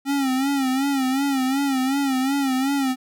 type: tone with vibrato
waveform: square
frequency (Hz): 269.5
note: C#4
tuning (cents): -49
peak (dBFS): -20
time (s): 0.05-2.96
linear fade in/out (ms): 50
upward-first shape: sine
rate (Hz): 2.7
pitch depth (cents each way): 80
effects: none